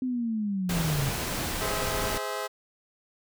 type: linear sweep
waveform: sine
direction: down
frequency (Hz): 259.8 to 131.1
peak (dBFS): -26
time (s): 0.02-1.09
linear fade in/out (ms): 2
type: noise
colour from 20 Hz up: pink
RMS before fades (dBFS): -31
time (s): 0.69-2.18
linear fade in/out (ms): 5
type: chord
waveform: 20% pulse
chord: Ab augmented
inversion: none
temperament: just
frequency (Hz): 415.3 / 519.1 / 648.9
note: Ab4 / C5 / E5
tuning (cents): 0 / -14 / -27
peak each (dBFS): -30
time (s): 1.6-2.48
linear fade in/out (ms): 20
effects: none